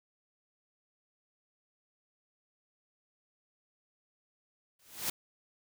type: noise with exponential growth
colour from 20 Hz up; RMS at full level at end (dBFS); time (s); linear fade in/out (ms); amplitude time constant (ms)
white; -30; 4.79-5.1; 5; 67
effects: none